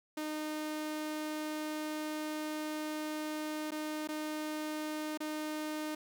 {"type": "tone with dropouts", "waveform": "sawtooth", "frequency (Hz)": 306.7, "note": "D#4", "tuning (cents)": -25, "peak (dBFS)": -32, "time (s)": [0.17, 5.95], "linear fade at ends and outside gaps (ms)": 5, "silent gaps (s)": [[3.708, 3.718], [4.075, 4.087], [5.175, 5.203]], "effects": ["11-bit"]}